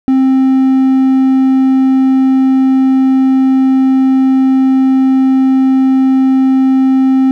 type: tone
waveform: triangle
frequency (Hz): 263.9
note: C4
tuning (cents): +15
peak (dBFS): -4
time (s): 0.08-7.31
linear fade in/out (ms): 0
effects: none